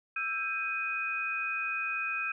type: tone cluster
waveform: sine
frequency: 1325 / 1592 / 2496 Hz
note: E6 / G6 / D#7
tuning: +9 / +26 / +5 cents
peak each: -37 / -37 / -32 dBFS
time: 0.16-2.32 s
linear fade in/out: 5 ms
effects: none